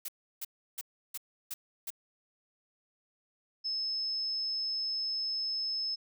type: noise bursts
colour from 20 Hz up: blue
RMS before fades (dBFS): -38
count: 6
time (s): 0.05-1.904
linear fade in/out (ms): 5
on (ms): 34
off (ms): 330
type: tone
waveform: sine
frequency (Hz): 5210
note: E8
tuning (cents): -21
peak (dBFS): -31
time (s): 3.64-5.96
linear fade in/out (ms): 20
effects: none